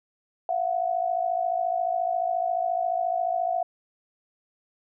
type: tone pair together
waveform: sine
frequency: 678.7 / 733 Hz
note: F5 / F#5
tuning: -50 / -16 cents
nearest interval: minor second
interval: 134 cents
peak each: -26 dBFS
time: 0.49-3.63 s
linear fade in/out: 2 ms
effects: none